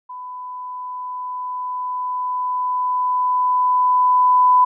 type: tone with level ramp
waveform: sine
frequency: 1000 Hz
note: B5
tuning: 21 cents sharp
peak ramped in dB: -30 to -9 dBFS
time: 0.09-4.65 s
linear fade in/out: 10 ms
effects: none